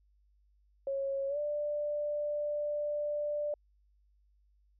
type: tone with pitch glide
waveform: sine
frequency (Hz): 548 to 590.7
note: C#5 to D5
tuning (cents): -20 to +10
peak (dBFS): -31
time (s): 0.87-3.54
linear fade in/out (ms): 2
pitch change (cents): +130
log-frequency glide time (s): 1.28-1.38
effects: added 50 Hz sine -65 dBFS peak until 4.79 s